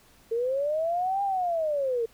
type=linear two-way sweep; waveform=sine; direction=up then down; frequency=446.5 to 807 to 446.5 Hz; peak=-24 dBFS; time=0.31-2.06 s; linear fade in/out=10 ms; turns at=1.23 s; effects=pink hiss -58 dBFS RMS until 2.13 s